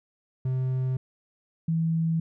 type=tone pair in turn; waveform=triangle / sine; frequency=129.5 / 163.38 Hz; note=C3 / E3; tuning=-17 / -15 cents; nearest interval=major third; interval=402 cents; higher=second; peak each=-22 dBFS; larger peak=neither; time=0.45-0.97 / 1.68-2.2 s; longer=neither; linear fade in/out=5 ms; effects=none